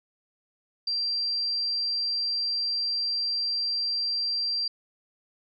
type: tone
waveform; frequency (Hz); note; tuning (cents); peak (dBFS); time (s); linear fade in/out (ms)
sine; 4720; D8; +8; -25; 0.87-4.68; 5
effects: none